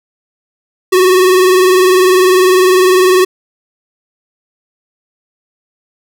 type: tone with vibrato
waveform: square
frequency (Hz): 370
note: F#4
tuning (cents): 0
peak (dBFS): -6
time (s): 0.92-3.25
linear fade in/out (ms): 10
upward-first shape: sine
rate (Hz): 20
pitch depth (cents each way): 52
effects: none